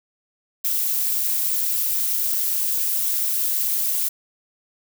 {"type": "noise with amplitude modulation", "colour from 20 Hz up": "violet", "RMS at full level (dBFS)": -19, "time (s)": [0.64, 4.09], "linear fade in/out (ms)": 10, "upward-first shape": "sine", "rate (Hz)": 248, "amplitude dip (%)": 70, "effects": []}